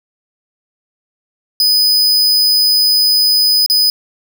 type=tone with dropouts; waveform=45% pulse; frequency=5000 Hz; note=D#8; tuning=8 cents sharp; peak=-8 dBFS; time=1.6-3.9 s; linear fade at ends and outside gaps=1 ms; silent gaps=3.662-3.699 s; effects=none